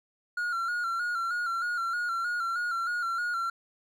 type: tone with vibrato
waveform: triangle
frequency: 1400 Hz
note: F6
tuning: 4 cents sharp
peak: -26 dBFS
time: 0.37-3.5 s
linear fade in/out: 5 ms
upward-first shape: square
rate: 3.2 Hz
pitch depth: 48 cents each way
effects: none